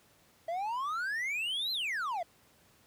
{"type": "exponential two-way sweep", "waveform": "triangle", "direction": "up then down", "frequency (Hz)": [647, 4186, 647], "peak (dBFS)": -30, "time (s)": [0.48, 2.23], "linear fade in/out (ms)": 5, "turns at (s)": 1.72, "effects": ["pink hiss -64 dBFS RMS until 2.86 s", "high-pass 80 Hz 12 dB/octave"]}